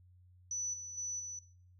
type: tone with level steps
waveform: sine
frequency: 5960 Hz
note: F#8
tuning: 12 cents sharp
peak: -35 / -44 / -37 / -42 dBFS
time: 0.51-1.39 s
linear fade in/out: 2 ms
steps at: 0.73 / 0.97 / 1.19 s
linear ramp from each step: 10 ms
effects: noise-tail reverb RT60 0.5 s tail -17 dB re dry + added 90 Hz sine -59 dBFS peak until 1.79 s